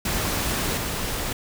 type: noise with level steps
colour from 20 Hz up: pink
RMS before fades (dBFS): -25 / -28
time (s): 0.05-1.33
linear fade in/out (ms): 5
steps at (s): 0.77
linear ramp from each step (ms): 5
effects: none